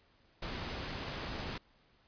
pink noise, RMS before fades -40 dBFS, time 0.42-1.58 s, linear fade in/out 5 ms, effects pink hiss -68 dBFS RMS until 2.07 s + resampled to 11025 Hz

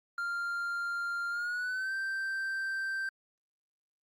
triangle tone with pitch glide, 1394 to 1564.7 Hz, F6 to G6, -4 to -4 cents, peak -30 dBFS, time 0.18-3.09 s, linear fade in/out 2 ms, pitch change +200 cents, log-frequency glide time 1.3-1.94 s, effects Opus 48 kbps

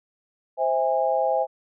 sine chord, C augmented, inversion none, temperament just, 523.3 / 654.1 / 817.6 Hz, C5 / E5 / G#5, 0 / -14 / -27 cents, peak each -24 dBFS, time 0.57-1.47 s, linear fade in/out 50 ms, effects none

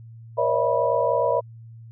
sine tone cluster, 475.7 / 545 / 592 / 656 / 978 Hz, A#4 / C#5 / D5 / E5 / B5, +35 / -29 / +14 / -9 / -17 cents, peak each -25 dBFS, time 0.37-1.41 s, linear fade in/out 20 ms, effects added 114 Hz sine -40 dBFS peak until 1.91 s

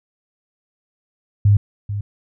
sine tone with echo, 102.1 Hz, G#2, 29 cents flat, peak -9 dBFS, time 1.45-1.57 s, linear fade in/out 5 ms, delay 440 ms, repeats 1, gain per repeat -12 dB, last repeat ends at 2.01 s, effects none

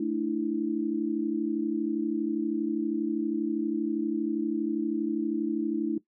sine chord, A suspended fourth, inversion none, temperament equal with one note detuned, 220 / 297.1 / 329.6 Hz, A3 / D4 / E4, 0 / +20 / 0 cents, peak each -32 / -29 / -29 dBFS, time 0-5.98 s, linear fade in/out 5 ms, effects noise-tail reverb RT60 0.1 s tail -17 dB re dry

